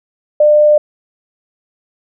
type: tone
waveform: sine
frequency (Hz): 599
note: D5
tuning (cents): +34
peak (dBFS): -5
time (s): 0.4-0.78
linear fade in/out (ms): 5
effects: none